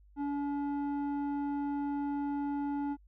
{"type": "tone with low-pass filter", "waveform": "square", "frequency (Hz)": 285.4, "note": "D4", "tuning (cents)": -49, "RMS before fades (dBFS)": -34, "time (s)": [0.16, 2.97], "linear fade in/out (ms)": 50, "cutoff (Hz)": 850, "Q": 1.3, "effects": ["added 50 Hz sine -57 dBFS peak until 3.07 s"]}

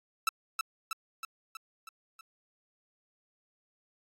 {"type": "tone with echo", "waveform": "sawtooth", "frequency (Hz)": 1318.5, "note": "E6", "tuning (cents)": 0, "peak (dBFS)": -21, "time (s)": [0.27, 0.29], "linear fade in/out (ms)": 2, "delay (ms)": 320, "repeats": 6, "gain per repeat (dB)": -4, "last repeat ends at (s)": 2.21, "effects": ["AAC 48 kbps"]}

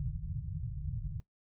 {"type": "low-pass noise", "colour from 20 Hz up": "white", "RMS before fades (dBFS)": -38, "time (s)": [0, 1.2], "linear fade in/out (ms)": 0, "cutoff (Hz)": 160, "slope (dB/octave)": 96, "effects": ["noise-tail reverb RT60 0.1 s tail -17 dB re dry"]}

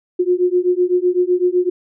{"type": "beating tone pair", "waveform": "sine", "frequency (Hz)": [355.7, 363.6], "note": ["F4", "F#4"], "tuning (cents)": [32, -30], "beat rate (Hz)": 7.9, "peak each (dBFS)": -16, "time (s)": [0.19, 1.7], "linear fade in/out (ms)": 10, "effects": []}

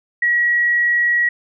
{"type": "tone", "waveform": "sine", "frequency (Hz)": 1915, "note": "A#6", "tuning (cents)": 46, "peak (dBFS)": -13, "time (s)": [0.22, 1.29], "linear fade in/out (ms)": 5, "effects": []}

